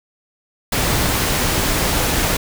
pink noise, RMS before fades -18 dBFS, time 0.72-2.37 s, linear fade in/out 5 ms, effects none

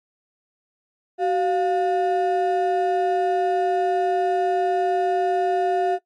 triangle ring-modulated tone, 540 Hz, C#5, 45 cents flat, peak -13 dBFS, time 1.18-5.99 s, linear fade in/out 50 ms, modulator 163 Hz, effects noise-tail reverb RT60 0.1 s tail -18 dB re dry + MP3 48 kbps

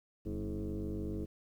sine tone with frequency modulation, 123.47 Hz, B2, in tune, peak -34 dBFS, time 0.25-1.26 s, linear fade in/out 20 ms, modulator 99.9 Hz, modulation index 3, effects tanh soft clip ceiling -30 dBFS + 11-bit

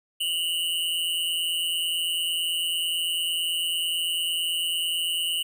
square tone pair together, 2834 / 3003 Hz, F7 / F#7, +25 / +25 cents, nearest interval minor second, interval 100 cents, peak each -28 dBFS, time 0.2-5.43 s, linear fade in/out 10 ms, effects none

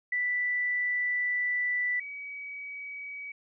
sine tone pair in turn, 1975.5 / 2271 Hz, B6 / C#7, 0 / +41 cents, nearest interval major second, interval 241 cents, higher second, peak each -26 / -37 dBFS, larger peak first, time 0.12-2 / 2-3.32 s, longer first, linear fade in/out 5 ms, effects none

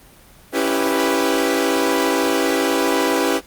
sawtooth chord, C# half-diminished seventh, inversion none, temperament equal, 277.2 / 329.6 / 392 / 493.9 Hz, C#4 / E4 / G4 / B4, 0 / 0 / 0 / 0 cents, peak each -18 dBFS, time 0.52-3.41 s, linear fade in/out 50 ms, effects pink hiss -47 dBFS RMS until 3.46 s + Opus 24 kbps

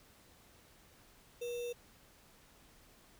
sine tone with sample-and-hold, 480 Hz, B4, 49 cents flat, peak -37 dBFS, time 1.41-1.73 s, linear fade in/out 10 ms, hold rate 3150 Hz, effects pink hiss -63 dBFS RMS until 3.19 s

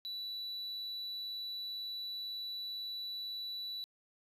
sine tone, 3951 Hz, B7, in tune, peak -36 dBFS, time 0.05-3.84 s, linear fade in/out 0 ms, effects tanh soft clip ceiling -38 dBFS

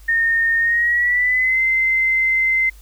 sine tone with pitch glide, 1834 to 2071 Hz, A#6 to C7, -29 to -18 cents, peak -14 dBFS, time 0.08-2.7 s, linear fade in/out 10 ms, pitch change +211 cents, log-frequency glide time 0.58-1.61 s, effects added 50 Hz sine -40 dBFS peak until 2.81 s + white hiss -52 dBFS RMS until 2.81 s

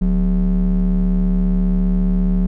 triangle ring-modulated tone, 110.3 Hz, A2, 5 cents sharp, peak -8 dBFS, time 0.01-2.47 s, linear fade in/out 10 ms, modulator 72.9 Hz, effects none

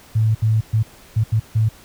sine tone bursts at uneven times, 110 Hz, A2, in tune, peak -13 dBFS, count 6, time 0.15-0.35 / 0.42-0.61 / 0.73-0.83 / 1.16-1.24 / 1.32-1.4 / 1.55-1.69 s, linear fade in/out 10 ms, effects pink hiss -46 dBFS RMS until 1.84 s

